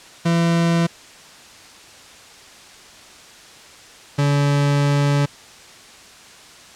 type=tone pair in turn; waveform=40% pulse; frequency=168.5 / 143.21 Hz; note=E3 / D3; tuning=+38 / -43 cents; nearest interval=minor third; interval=281 cents; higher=first; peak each=-14 dBFS; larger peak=neither; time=0.25-0.87 / 4.18-5.26 s; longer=second; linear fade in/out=10 ms; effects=white hiss -43 dBFS RMS until 6.75 s + low-pass 7000 Hz 12 dB/octave